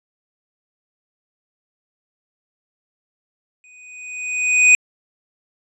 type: tone with exponential growth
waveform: square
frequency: 2489 Hz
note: D#7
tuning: in tune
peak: -7 dBFS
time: 3.64-4.75 s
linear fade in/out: 1 ms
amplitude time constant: 240 ms
effects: resampled to 24000 Hz